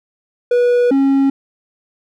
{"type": "tone pair in turn", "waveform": "triangle", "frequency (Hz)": [486.8, 273.2], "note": ["B4", "C#4"], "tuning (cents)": [-25, -25], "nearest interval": "minor seventh", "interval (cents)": 1000, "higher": "first", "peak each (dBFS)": -8, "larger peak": "neither", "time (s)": [[0.51, 0.91], [0.91, 1.3]], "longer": "first", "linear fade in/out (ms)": 5, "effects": []}